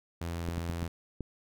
sawtooth tone, 84.7 Hz, E2, 48 cents sharp, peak -30 dBFS, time 0.21-0.88 s, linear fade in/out 5 ms
clicks, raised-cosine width 3 ms, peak -23 dBFS, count 5, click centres 0.487 / 0.58 / 0.698 / 0.828 / 1.207 s
effects none

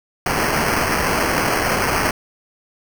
white noise with sample-and-hold, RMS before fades -19 dBFS, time 0.26-2.11 s, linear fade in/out 2 ms, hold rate 3675 Hz, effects none

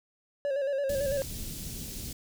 triangle tone with vibrato, 554.4 Hz, C#5, in tune, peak -25 dBFS, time 0.45-1.22 s, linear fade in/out 0 ms, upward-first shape square, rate 9 Hz, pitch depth 53 cents each way
pink band-stop noise, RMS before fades -38 dBFS, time 0.89-2.13 s, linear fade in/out 5 ms, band 260 to 4500 Hz, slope 12 dB/octave
effects none

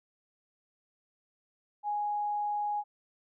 sine tone, 830 Hz, G#5, 1 cent flat, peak -29 dBFS, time 1.83-2.84 s, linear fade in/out 50 ms, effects none

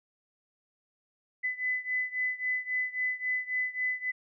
sine beating tone pair, 2006 / 2009.7 Hz, B6 / B6, +26 / +30 cents, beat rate 3.7 Hz, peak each -31 / -33 dBFS, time 1.43-4.12 s, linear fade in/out 20 ms, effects none

